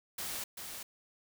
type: noise with echo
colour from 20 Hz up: white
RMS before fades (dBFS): -39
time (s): 0.18-0.44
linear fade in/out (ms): 5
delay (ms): 390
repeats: 1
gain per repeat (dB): -5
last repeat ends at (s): 0.83
effects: none